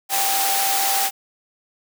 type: tone in noise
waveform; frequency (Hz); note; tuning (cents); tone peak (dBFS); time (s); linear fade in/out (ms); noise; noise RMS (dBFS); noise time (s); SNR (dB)
sine; 784; G5; 0; -23; 0.09-1.11; 50; white; -21; 0.09-1.11; -5
effects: high-pass 400 Hz 12 dB/octave